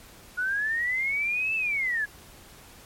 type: linear two-way sweep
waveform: sine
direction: up then down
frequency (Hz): 1441 to 2659 to 1649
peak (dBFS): -24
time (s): 0.37-2.06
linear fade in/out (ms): 20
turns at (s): 1.55
effects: pink hiss -50 dBFS RMS until 2.85 s + MP3 64 kbps